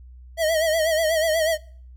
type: tone with vibrato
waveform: square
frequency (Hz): 640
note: D#5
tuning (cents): +49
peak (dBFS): -19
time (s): 0.37-1.58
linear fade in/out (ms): 50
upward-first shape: sine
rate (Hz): 8.2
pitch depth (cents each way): 73
effects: noise-tail reverb RT60 0.5 s tail -24 dB re dry + added 62 Hz sine -41 dBFS peak until 1.96 s